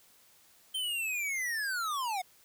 square linear sweep, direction down, 3136 to 707 Hz, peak -32 dBFS, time 0.74-2.22 s, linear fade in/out 10 ms, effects white hiss -62 dBFS RMS until 2.44 s

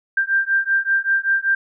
sine beating tone pair, 1580 / 1585.2 Hz, G6 / G6, +13 / +19 cents, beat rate 5.2 Hz, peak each -19 / -19 dBFS, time 0.17-1.55 s, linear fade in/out 5 ms, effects none

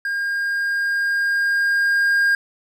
triangle tone with level ramp, 1614 Hz, G#6, 50 cents flat, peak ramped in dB -19 to -12 dBFS, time 0.05-2.35 s, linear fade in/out 2 ms, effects none

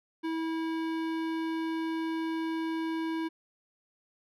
sine tone with hard clipping, 324.6 Hz, E4, 27 cents flat, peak -32 dBFS, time 0.23-3.29 s, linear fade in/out 20 ms, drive 17 dB, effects none

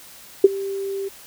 sine tone with ADSR envelope, 392 Hz, G4, in tune, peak -3 dBFS, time 0.44-1.09 s, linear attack 5 ms, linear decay 26 ms, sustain -21 dB, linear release 15 ms, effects white hiss -44 dBFS RMS until 1.26 s

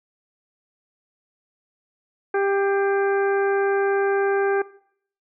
harmonic tone with a mistuned harmonic, 395.9 Hz, G4, 17 cents sharp, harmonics 1 / 2 / 3 / 4 / 5 / 6, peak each -20 / -26 / -32 / -28 / -40 / -41 dBFS, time 2.34-4.62 s, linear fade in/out 5 ms, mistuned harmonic 5, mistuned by +67 cents, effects noise-tail reverb RT60 0.6 s tail -19 dB re dry

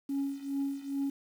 sine tone with tremolo, 277.2 Hz, C#4, in tune, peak -26 dBFS, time 0.09-1.1 s, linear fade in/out 5 ms, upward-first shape triangle, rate 2.4 Hz, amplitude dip 90%, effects tanh soft clip ceiling -26 dBFS + 9-bit

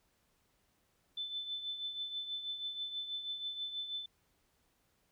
sine tone with tremolo, 3520 Hz, A7, in tune, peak -35 dBFS, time 1.17-4.06 s, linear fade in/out 5 ms, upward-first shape triangle, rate 6.2 Hz, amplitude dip 65%, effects pink hiss -75 dBFS RMS until 5.11 s

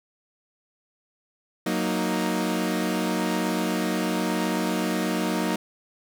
sawtooth chord, D# minor, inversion first, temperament equal, 185 / 233.1 / 311.1 Hz, F#3 / A#3 / D#4, 0 / 0 / 0 cents, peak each -24 dBFS, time 1.66-5.56 s, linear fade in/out 5 ms, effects none

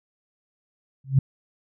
sine tone with exponential growth, 134.7 Hz, C#3, 49 cents flat, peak -10 dBFS, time 1.04-1.19 s, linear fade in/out 5 ms, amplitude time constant 32 ms, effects none

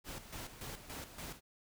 pink noise with tremolo, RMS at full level -45 dBFS, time 0.04-1.41 s, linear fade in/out 50 ms, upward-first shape square, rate 3.5 Hz, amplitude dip 65%, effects none

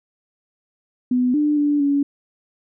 sine tone with pitch steps, 249.7 / 297.4 / 291.9 / 283.1 Hz, B3 / D4 / D4 / C#4, +19 / +22 / -10 / +37 cents, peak -15 dBFS, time 1.11-2.03 s, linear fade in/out 5 ms, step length 230 ms, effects none

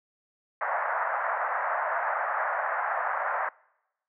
pink band-pass noise, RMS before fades -29 dBFS, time 0.61-3.49 s, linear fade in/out 2 ms, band 620 to 1800 Hz, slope 48 dB/octave, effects noise-tail reverb RT60 0.9 s tail -25 dB re dry

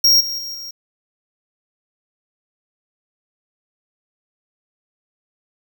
square tone with level steps, 5588 Hz, F8, in tune, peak -10 / -23 / -27 / -30 dBFS, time 0.04-0.71 s, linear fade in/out 5 ms, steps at 0.2 / 0.38 / 0.54 s, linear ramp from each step 10 ms, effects 8-bit

